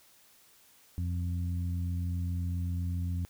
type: harmonic tone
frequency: 87.6 Hz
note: F2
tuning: 6 cents sharp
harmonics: 1 / 2 / 3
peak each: -30 / -39 / -45 dBFS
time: 0.98-3.25 s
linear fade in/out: 0 ms
effects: white hiss -61 dBFS RMS until 3.29 s